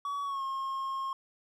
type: tone with pitch glide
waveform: triangle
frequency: 1132 to 1075.3 Hz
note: C#6 to C6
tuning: +36 to +47 cents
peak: -30 dBFS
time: 0.05-1.13 s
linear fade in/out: 2 ms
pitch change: -89 cents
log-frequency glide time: 0.24-0.43 s
effects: none